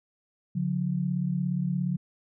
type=tone pair together; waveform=sine; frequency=142.87 / 180 Hz; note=D3 / F#3; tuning=-47 / -47 cents; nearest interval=major third; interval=400 cents; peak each=-29 / -27 dBFS; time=0.55-1.97 s; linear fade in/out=10 ms; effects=none